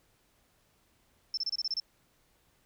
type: tone bursts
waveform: sine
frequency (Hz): 5330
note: E8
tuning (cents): +18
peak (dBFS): -29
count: 8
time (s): 1.34-1.8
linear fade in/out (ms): 2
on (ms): 33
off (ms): 28
effects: pink hiss -69 dBFS RMS until 2.65 s